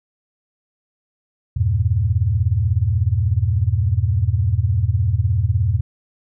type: chord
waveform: sine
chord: E diminished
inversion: none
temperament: just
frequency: 82.41 / 98.89 / 118.67 Hz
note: E2 / G2 / Bb2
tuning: 0 / +16 / +31 cents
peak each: -20 / -18 / -20 dBFS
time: 1.56-5.81 s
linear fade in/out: 10 ms
effects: none